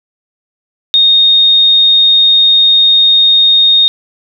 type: tone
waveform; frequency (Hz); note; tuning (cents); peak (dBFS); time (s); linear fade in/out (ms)
sine; 3700; A#7; -14; -4; 0.94-3.88; 0
effects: none